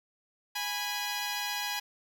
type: tone pair together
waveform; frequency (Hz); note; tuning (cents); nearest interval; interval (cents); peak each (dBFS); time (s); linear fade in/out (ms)
10% pulse; 825.6 / 987.8; G#5 / B5; -10 / 0; minor third; 310; -25 / -28; 0.55-1.8; 10
effects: none